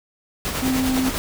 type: noise with tremolo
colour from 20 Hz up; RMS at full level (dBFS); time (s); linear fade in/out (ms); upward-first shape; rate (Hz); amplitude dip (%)
pink; -24; 0.45-1.18; 0; sine; 10; 45
type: tone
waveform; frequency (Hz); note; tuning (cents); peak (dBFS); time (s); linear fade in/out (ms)
triangle; 260; C4; -11; -17; 0.62-1.1; 10
effects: none